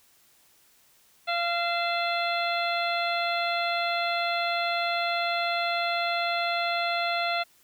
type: harmonic tone with a mistuned harmonic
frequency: 689 Hz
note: F5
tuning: 24 cents flat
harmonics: 1 / 2 / 3 / 4 / 5 / 6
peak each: -28 / -31 / -33 / -34 / -35 / -36 dBFS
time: 1.27-7.44 s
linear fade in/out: 20 ms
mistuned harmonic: 4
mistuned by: -74 cents
effects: white hiss -61 dBFS RMS until 7.63 s